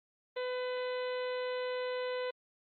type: harmonic tone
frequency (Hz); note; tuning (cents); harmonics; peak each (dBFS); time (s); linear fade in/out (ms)
502; B4; +28; 1 / 2 / 3 / 4 / 5 / 6 / 7 / 8; -34 / -44 / -47 / -47 / -52 / -52 / -54 / -52; 0.36-2.31; 10
effects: Opus 24 kbps